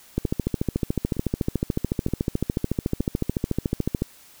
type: two click trains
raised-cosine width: 3 ms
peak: -20 / -9 dBFS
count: 4 / 54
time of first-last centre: 0.25-3.002 / 0.18-4.021 s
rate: 1.09 / 13.8 Hz
effects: white hiss -51 dBFS RMS until 4.4 s